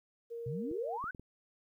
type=tone; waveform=sine; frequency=466.2 Hz; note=A#4; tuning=in tune; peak=-39 dBFS; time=0.3-0.98 s; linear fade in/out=20 ms
type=exponential sweep; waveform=sine; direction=up; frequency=117.7 to 1568 Hz; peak=-36 dBFS; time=0.46-1.11 s; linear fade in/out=5 ms
type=clicks; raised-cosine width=3 ms; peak=-36 dBFS; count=4; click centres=0.714 / 1.041 / 1.148 / 1.196 s
effects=12-bit